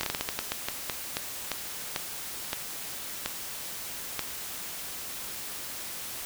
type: slowing click train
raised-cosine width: 0.2 ms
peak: -11 dBFS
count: 17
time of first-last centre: 0.01-4.193 s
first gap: 23 ms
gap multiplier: 1.28
effects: white hiss -38 dBFS RMS until 6.25 s